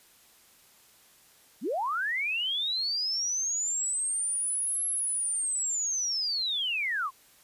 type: linear two-way sweep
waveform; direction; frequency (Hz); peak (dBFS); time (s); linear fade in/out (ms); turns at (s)
sine; up then down; 170 to 11175 to 1000; -27; 1.61-7.11; 50; 4.86
effects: white hiss -59 dBFS RMS until 7.43 s + resampled to 32000 Hz